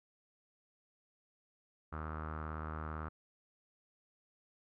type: tone with low-pass filter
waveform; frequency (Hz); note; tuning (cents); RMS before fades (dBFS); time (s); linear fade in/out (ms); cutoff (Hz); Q
sawtooth; 77.9; D#2; +3; -42; 1.92-3.09; 10; 1300; 6.2
effects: none